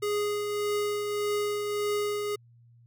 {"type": "tone with tremolo", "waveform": "square", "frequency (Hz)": 414.2, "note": "G#4", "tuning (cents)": -5, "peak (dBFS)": -26, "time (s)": [0.02, 2.36], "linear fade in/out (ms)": 10, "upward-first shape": "triangle", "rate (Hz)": 1.7, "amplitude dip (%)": 40, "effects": ["added 118 Hz sine -54 dBFS peak until 2.86 s"]}